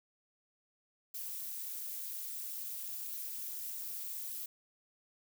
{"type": "noise with amplitude modulation", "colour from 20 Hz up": "violet", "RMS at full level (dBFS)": -38, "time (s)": [1.14, 4.46], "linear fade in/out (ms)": 5, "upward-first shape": "sine", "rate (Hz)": 296, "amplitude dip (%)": 85, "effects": []}